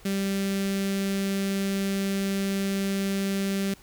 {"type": "tone with notch filter", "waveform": "sawtooth", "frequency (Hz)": 196, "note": "G3", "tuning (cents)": 0, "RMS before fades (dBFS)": -27, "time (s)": [0.05, 3.74], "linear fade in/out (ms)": 5, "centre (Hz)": 910, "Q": 0.69, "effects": ["added 50 Hz sine -54 dBFS peak until 3.82 s", "pink hiss -53 dBFS RMS until 3.82 s"]}